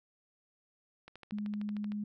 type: click train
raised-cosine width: 0.3 ms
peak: -33 dBFS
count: 12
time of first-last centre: 1.08-1.92 s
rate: 13.1 Hz
type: tone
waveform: sine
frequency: 208.1 Hz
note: G#3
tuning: 4 cents sharp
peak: -34 dBFS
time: 1.32-2.04 s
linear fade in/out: 5 ms
effects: none